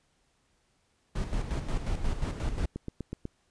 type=noise with tremolo; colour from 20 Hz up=brown; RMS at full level=-29 dBFS; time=1.15-2.66 s; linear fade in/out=10 ms; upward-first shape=square; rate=5.6 Hz; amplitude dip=55%
type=click train; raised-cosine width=3 ms; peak=-22 dBFS; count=5; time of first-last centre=2.76-3.254 s; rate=8.1 Hz
effects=pink hiss -71 dBFS RMS until 3.5 s + resampled to 22050 Hz